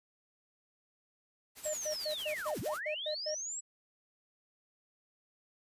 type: noise with tremolo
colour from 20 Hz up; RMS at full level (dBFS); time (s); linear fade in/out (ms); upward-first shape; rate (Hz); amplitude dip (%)
white; -45; 1.55-2.81; 50; sine; 11; 60
type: linear two-way sweep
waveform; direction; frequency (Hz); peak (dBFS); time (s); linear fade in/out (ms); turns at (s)
sine; down then up; 7860 to 79.2 to 7860; -37; 1.63-3.61; 20; 2.6
type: tone bursts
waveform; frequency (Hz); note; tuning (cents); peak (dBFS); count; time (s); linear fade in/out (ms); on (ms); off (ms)
triangle; 610; D#5; -34; -32; 9; 1.65-3.349; 10; 91; 110
effects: resampled to 32000 Hz